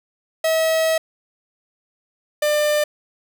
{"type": "tone pair in turn", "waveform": "45% pulse", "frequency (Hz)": [643, 597.2], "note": ["E5", "D5"], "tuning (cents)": [-43, 29], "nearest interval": "minor second", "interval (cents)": 128, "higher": "first", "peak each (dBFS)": -16, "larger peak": "neither", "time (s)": [[0.44, 0.98], [2.42, 2.84]], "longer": "first", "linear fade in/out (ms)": 5, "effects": []}